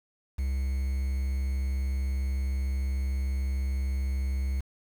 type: tone with quantisation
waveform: triangle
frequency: 66.7 Hz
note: C2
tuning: 34 cents sharp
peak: -24 dBFS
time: 0.38-4.61 s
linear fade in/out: 10 ms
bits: 8
effects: none